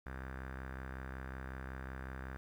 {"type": "tone with low-pass filter", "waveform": "sawtooth", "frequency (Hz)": 65.41, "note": "C2", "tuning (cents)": 0, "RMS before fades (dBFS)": -45, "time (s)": [0.06, 2.37], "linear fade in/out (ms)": 0, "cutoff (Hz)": 1600, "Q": 4.7, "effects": ["11-bit"]}